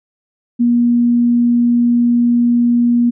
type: tone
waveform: sine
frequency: 239.1 Hz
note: A#3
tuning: 44 cents sharp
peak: -9 dBFS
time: 0.59-3.11 s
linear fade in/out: 20 ms
effects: none